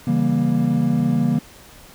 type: chord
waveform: triangle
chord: C# diminished seventh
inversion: none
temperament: equal with one note detuned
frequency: 138.59 / 164.81 / 196 / 235.5 Hz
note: C#3 / E3 / G3 / Bb3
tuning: 0 / 0 / 0 / +18 cents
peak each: -21 / -20 / -22 / -17 dBFS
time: 0.07-1.39 s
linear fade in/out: 5 ms
effects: pink hiss -45 dBFS RMS until 1.94 s